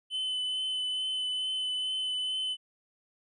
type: tone with vibrato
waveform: triangle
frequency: 3028 Hz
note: F#7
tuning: 39 cents sharp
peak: -28 dBFS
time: 0.1-2.57 s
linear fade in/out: 50 ms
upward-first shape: triangle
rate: 2.3 Hz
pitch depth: 15 cents each way
effects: resampled to 24000 Hz